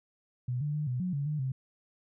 sine tone with pitch steps, 124.3 / 147.7 / 150.6 / 125.1 / 182 / 141.7 / 150.9 / 131.6 Hz, B2 / D3 / D3 / B2 / F#3 / C#3 / D3 / C3, +12 / +10 / +44 / +23 / -28 / +38 / +47 / +10 cents, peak -29 dBFS, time 0.48-1.52 s, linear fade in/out 5 ms, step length 130 ms, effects none

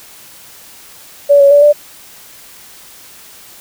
sine tone with pitch steps, 571 / 560 / 577 / 589 Hz, D5 / C#5 / D5 / D5, -49 / +18 / -31 / +5 cents, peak -3 dBFS, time 1.29-1.73 s, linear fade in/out 20 ms, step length 110 ms, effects white hiss -38 dBFS RMS until 3.6 s

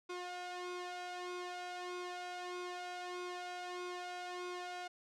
sawtooth tone with flanger, 358.3 Hz, F4, 44 cents sharp, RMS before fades -44 dBFS, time 0.09-4.88 s, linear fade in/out 10 ms, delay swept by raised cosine 0.83 to 1.52 ms, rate 1.6 Hz, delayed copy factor +0.7, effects low-pass 6000 Hz 12 dB/octave

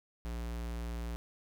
square tone, 58.27 Hz, A#1, in tune, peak -37 dBFS, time 0.25-1.16 s, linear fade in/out 0 ms, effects none

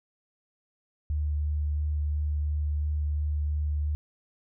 sine tone with vibrato, 74.6 Hz, D2, 28 cents sharp, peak -25 dBFS, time 1.1-3.95 s, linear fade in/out 0 ms, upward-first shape sine, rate 2.9 Hz, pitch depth 11 cents each way, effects none

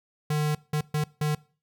square tone bursts at uneven times, 150.8 Hz, D3, 46 cents sharp, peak -24 dBFS, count 4, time 0.3-0.55 / 0.73-0.81 / 0.94-1.04 / 1.21-1.35 s, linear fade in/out 5 ms, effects noise-tail reverb RT60 0.4 s tail -22 dB re dry

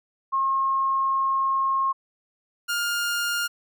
sine / sawtooth tone pair in turn, 1077 / 1410.9 Hz, C6 / F6, +50 / +17 cents, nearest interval perfect fourth, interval 467 cents, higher second, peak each -20 dBFS, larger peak neither, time 0.32-1.93 / 2.68-3.48 s, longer first, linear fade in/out 20 ms, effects none

